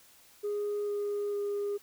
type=tone with pitch steps; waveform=sine; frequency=413.1 / 410.2 / 407.4 Hz; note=G#4 / G#4 / G#4; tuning=-9 / -21 / -33 cents; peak=-28 dBFS; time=0.43-1.78 s; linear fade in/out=20 ms; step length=450 ms; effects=tanh soft clip ceiling -28 dBFS + white hiss -59 dBFS RMS until 1.82 s